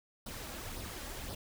pink noise with flanger, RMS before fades -43 dBFS, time 0.26-1.35 s, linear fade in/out 5 ms, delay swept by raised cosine 0.2 to 3.7 ms, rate 1.9 Hz, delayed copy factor +0.55, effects none

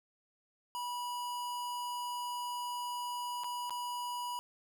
square tone with dropouts, 975 Hz, B5, 23 cents flat, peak -37 dBFS, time 0.75-4.39 s, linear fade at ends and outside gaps 0 ms, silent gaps 3.436-3.443 / 3.696-3.706 s, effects none

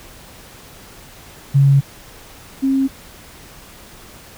sine tone pair in turn, 138.6 / 268.8 Hz, C#3 / C4, 0 / +47 cents, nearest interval major seventh, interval 1147 cents, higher second, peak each -8 / -13 dBFS, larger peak first, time 1.54-1.81 / 2.62-2.88 s, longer first, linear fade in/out 20 ms, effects pink hiss -41 dBFS RMS until 4.37 s

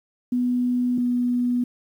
sine tone pair in turn, 246.9 / 244.9 Hz, B3 / B3, 0 / -14 cents, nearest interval unison, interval 14 cents, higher first, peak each -19 dBFS, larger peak neither, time 0.32-0.98 / 0.98-1.64 s, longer neither, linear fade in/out 5 ms, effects 9-bit

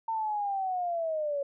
sine linear sweep, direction down, 908 to 554.4 Hz, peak -28 dBFS, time 0.08-1.43 s, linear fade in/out 5 ms, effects none

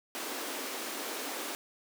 pink high-pass noise, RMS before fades -38 dBFS, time 0.15-1.55 s, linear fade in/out 0 ms, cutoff 250 Hz, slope 48 dB/octave, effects none

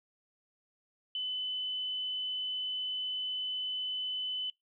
sine tone, 3016 Hz, F#7, 32 cents sharp, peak -32 dBFS, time 1.15-4.5 s, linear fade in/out 2 ms, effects noise-tail reverb RT60 0.2 s tail -26 dB re dry

